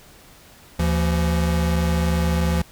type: tone pair together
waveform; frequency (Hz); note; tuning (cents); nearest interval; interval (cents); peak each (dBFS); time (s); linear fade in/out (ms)
square; 75.7 / 169.94; D#2 / F3; -47 / -47; octave + major second; 1400; -21 / -22; 0.79-2.62; 5
effects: pink hiss -48 dBFS RMS until 2.71 s